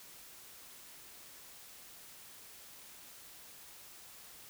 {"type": "silence", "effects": ["white hiss -54 dBFS RMS until 4.49 s"]}